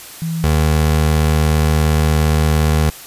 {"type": "tone pair in turn", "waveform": ["sine", "25% pulse"], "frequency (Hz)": [163.6, 77.21], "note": ["E3", "D#2"], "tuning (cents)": [-13, -13], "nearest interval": "octave + minor second", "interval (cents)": 1300, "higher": "first", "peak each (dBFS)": [-18, -8], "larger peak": "second", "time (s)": [[0.22, 0.44], [0.44, 2.9]], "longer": "second", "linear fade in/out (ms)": 0, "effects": ["white hiss -35 dBFS RMS until 3.06 s", "resampled to 32000 Hz"]}